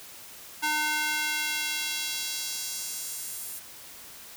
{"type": "tone with high-pass filter sweep", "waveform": "square", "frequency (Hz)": 303.2, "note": "D#4", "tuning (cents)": -45, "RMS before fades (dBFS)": -31, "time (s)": [0.62, 3.6], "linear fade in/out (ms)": 20, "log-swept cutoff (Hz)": [1100, 11000], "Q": 1.1, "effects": ["white hiss -46 dBFS RMS until 4.36 s"]}